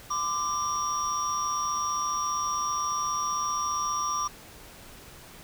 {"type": "tone cluster", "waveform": "triangle", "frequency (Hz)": [1024, 1179, 5650], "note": ["C6", "D6", "F8"], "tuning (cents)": [-38, 6, 19], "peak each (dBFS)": [-32, -26, -33], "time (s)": [0.1, 4.28], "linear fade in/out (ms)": 10, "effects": ["pink hiss -48 dBFS RMS until 5.43 s"]}